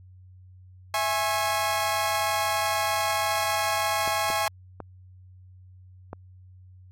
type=chord; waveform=sawtooth; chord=C# minor; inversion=first; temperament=equal with one note detuned; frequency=659.3 / 830.6 / 1085.3 Hz; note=E5 / G#5 / C#6; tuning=0 / 0 / -37 cents; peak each=-26 / -23 / -25 dBFS; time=0.94-4.48 s; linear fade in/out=2 ms
type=clicks; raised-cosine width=1 ms; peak=-21 dBFS; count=4; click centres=4.077 / 4.302 / 4.803 / 6.131 s
effects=added 92 Hz sine -47 dBFS peak until 6.91 s + AAC 48 kbps